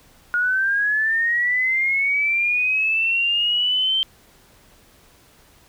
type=linear sweep; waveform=sine; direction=up; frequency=1431 to 3136 Hz; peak=-17 dBFS; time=0.34-4.03 s; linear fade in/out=0 ms; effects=pink hiss -53 dBFS RMS until 5.68 s